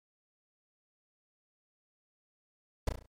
brown noise with echo, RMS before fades -26 dBFS, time 2.87-2.89 s, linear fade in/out 5 ms, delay 34 ms, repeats 5, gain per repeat -6 dB, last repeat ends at 3.06 s, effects MP3 64 kbps

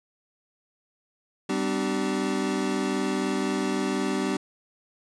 square tone cluster, 195.6 / 254.6 / 298.5 / 384.5 Hz, G3 / C4 / D4 / G4, -4 / -47 / +28 / -33 cents, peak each -31 dBFS, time 1.49-4.37 s, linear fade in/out 5 ms, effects resampled to 22050 Hz

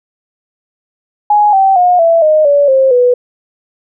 sine tone with pitch steps, 834 / 773.7 / 717.7 / 665.8 / 617.6 / 572.9 / 531.5 / 493 Hz, G#5 / G5 / F5 / E5 / D#5 / D5 / C5 / B4, +7 / -23 / +47 / +17 / -13 / -43 / +27 / -3 cents, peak -5 dBFS, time 1.3-3.14 s, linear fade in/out 5 ms, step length 230 ms, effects none

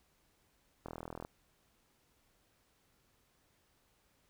click train, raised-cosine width 1 ms, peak -29 dBFS, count 17, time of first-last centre 0.86-1.249 s, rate 41.1 Hz, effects pink hiss -73 dBFS RMS until 4.29 s

